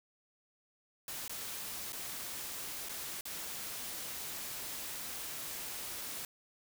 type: noise with dropouts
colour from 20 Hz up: white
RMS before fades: -42 dBFS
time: 1.08-6.25 s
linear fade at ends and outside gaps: 1 ms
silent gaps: 1.279-1.295 / 1.922-1.93 / 2.887-2.893 / 3.21-3.254 s
effects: none